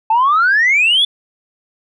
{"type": "exponential sweep", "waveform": "sine", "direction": "up", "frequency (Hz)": [863, 3520], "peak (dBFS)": -8, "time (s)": [0.1, 1.05], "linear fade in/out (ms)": 5, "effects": ["tanh soft clip ceiling -6 dBFS"]}